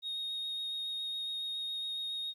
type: tone with vibrato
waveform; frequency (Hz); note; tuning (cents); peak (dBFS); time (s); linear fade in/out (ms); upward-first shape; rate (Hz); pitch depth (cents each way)
sine; 3729; A#7; 0; -33; 0.02-2.34; 50; sine; 7.2; 10
effects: tanh soft clip ceiling -33 dBFS + 12-bit